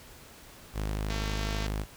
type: tone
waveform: sawtooth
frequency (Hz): 52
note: G#1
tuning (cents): +3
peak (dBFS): -26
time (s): 0.73-1.86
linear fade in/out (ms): 50
type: click train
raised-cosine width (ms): 0.2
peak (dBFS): -21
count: 129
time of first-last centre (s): 1.1-1.666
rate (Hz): 226
effects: pink hiss -51 dBFS RMS until 1.96 s